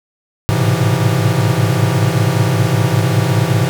square tone cluster, 105 / 110.2 / 125.8 / 134.7 / 166.1 Hz, G#2 / A2 / B2 / C#3 / E3, +19 / +3 / +32 / -49 / +13 cents, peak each -19 dBFS, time 0.49-3.69 s, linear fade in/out 0 ms, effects none

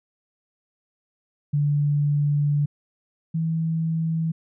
sine tone pair in turn, 145.8 / 162.29 Hz, D3 / E3, -12 / -27 cents, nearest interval major second, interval 185 cents, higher second, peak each -18 / -21 dBFS, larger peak first, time 1.53-2.66 / 3.34-4.32 s, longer first, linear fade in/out 10 ms, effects none

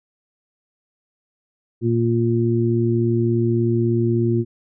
harmonic tone, 116.54 Hz, A#2, in tune, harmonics 1 / 2 / 3, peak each -19 / -22 / -20 dBFS, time 1.81-4.45 s, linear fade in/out 50 ms, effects none

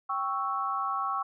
sine chord, C# diminished, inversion second, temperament equal, 784 / 1108.7 / 1318.5 Hz, G5 / C#6 / E6, 0 / 0 / 0 cents, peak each -35 / -30 / -33 dBFS, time 0.09-1.23 s, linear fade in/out 10 ms, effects none

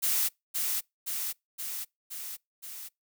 blue noise with echo, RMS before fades -27 dBFS, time 0.02-0.29 s, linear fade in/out 20 ms, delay 520 ms, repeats 5, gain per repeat -3 dB, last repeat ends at 2.89 s, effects noise-tail reverb RT60 0.2 s tail -26 dB re dry

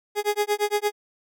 30% pulse tone with tremolo, 415.3 Hz, G#4, in tune, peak -16 dBFS, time 0.15-0.92 s, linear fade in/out 50 ms, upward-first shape sine, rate 8.7 Hz, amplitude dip 100%, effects none

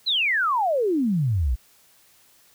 sine exponential sweep, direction down, 4186 to 54.8 Hz, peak -19 dBFS, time 0.06-1.56 s, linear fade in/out 20 ms, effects white hiss -57 dBFS RMS until 2.54 s

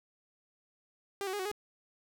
sawtooth tone with pitch steps, 398.4 / 375.3 / 411.7 / 373.7 / 416.3 Hz, G4 / F#4 / G#4 / F#4 / G#4, +28 / +25 / -15 / +17 / +4 cents, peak -30 dBFS, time 1.21-1.515 s, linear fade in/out 0 ms, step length 61 ms, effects none

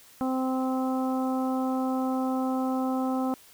harmonic tone, 260 Hz, C4, 11 cents flat, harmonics 1 / 2 / 3 / 4 / 5, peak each -26 / -34 / -33 / -39 / -39 dBFS, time 0.21-3.34 s, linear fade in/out 0 ms, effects white hiss -54 dBFS RMS until 3.53 s

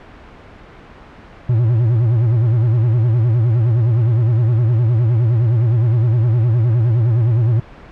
triangle tone with vibrato, 116 Hz, A#2, 8 cents flat, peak -9 dBFS, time 1.49-7.6 s, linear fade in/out 5 ms, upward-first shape sine, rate 9.7 Hz, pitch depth 130 cents each way, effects pink hiss -39 dBFS RMS until 7.91 s + low-pass 2000 Hz 12 dB/octave

